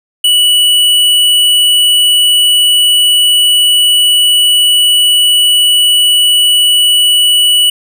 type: tone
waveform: square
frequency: 2949 Hz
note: F#7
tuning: 6 cents flat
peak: -6 dBFS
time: 0.24-7.7 s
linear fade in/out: 5 ms
effects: none